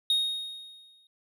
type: tone with exponential decay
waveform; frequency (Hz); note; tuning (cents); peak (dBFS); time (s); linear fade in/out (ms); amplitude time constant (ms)
triangle; 3729; A#7; 0; -19; 0.1-1.07; 2; 210
effects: none